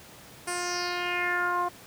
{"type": "tone with low-pass filter sweep", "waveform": "10% pulse", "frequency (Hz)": 354.1, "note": "F4", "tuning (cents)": 24, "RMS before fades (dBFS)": -29, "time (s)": [0.47, 1.69], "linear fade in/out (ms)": 10, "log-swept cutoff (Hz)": [9600, 890], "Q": 3.9, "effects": ["pink hiss -49 dBFS RMS until 1.86 s", "high-pass 80 Hz 12 dB/octave"]}